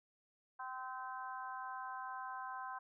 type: harmonic tone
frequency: 257.8 Hz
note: C4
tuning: 26 cents flat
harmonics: 3 / 4 / 5 / 6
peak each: -48 / -45 / -52 / -50 dBFS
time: 0.59-2.79 s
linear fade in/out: 10 ms
effects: none

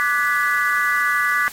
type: chord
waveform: sine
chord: G# half-diminished seventh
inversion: second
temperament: equal with one note detuned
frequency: 1174.7 / 1480 / 1699.1 / 1975.5 Hz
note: D6 / F#6 / G#6 / B6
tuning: 0 / 0 / +39 / 0 cents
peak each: -22 dBFS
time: 0-1.48 s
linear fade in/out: 0 ms
effects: white hiss -37 dBFS RMS until 1.52 s + AAC 48 kbps

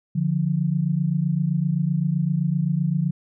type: tone pair together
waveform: sine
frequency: 146.85 / 174.61 Hz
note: D3 / F3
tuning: 0 / 0 cents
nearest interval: minor third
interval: 300 cents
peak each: -22 / -22 dBFS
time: 0.15-3.11 s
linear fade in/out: 10 ms
effects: none

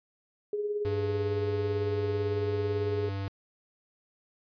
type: tone with tremolo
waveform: sine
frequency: 415.3 Hz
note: G#4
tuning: in tune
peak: -26 dBFS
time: 0.53-3.09 s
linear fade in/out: 2 ms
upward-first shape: triangle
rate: 18 Hz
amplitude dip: 55%
type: tone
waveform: square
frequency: 98.1 Hz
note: G2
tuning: 2 cents sharp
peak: -32 dBFS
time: 0.85-3.28 s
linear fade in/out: 0 ms
effects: resampled to 11025 Hz

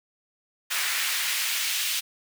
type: noise with high-pass filter sweep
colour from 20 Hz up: pink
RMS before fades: -27 dBFS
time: 0.7-2.01 s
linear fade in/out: 20 ms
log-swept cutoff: 1700 to 2900 Hz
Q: 1.3
effects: none

